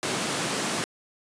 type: high-pass noise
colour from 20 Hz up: pink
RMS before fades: -28 dBFS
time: 0.03-0.84 s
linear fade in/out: 0 ms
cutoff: 150 Hz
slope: 24 dB/octave
effects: resampled to 22050 Hz